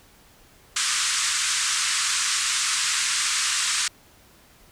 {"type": "band-pass noise", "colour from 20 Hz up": "white", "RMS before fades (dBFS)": -24, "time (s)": [0.76, 3.88], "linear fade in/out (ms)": 5, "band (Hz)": [1100, 8800], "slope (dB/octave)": 48, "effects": ["pink hiss -54 dBFS RMS until 4.71 s"]}